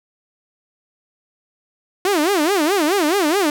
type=tone with vibrato; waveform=sawtooth; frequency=347.7 Hz; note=F4; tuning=8 cents flat; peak=-11 dBFS; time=2.05-3.5 s; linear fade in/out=2 ms; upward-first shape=sine; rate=4.7 Hz; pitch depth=290 cents each way; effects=none